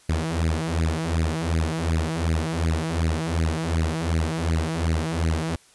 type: tone with flanger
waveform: sawtooth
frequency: 81.1 Hz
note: E2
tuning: 28 cents flat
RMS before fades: -24 dBFS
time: 0.09-5.56 s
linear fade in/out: 5 ms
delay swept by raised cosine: 0.44 to 6.24 ms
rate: 2.7 Hz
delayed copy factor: +0.95
effects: white hiss -55 dBFS RMS until 5.74 s + resampled to 24000 Hz